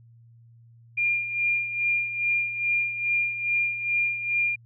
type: tone with tremolo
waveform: sine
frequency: 2404 Hz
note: D7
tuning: 40 cents sharp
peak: -20 dBFS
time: 0.97-4.56 s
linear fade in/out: 10 ms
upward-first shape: sine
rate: 2.4 Hz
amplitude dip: 65%
effects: added 116 Hz sine -50 dBFS peak until 4.65 s